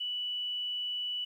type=tone; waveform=sine; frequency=2960 Hz; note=F#7; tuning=in tune; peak=-32 dBFS; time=0-1.25 s; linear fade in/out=10 ms; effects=11-bit